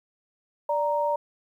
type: tone pair together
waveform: sine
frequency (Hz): 586.4 / 932.3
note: D5 / A#5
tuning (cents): -3 / 0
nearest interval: minor sixth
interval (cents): 803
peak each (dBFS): -25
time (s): 0.69-1.16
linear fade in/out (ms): 5
effects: 10-bit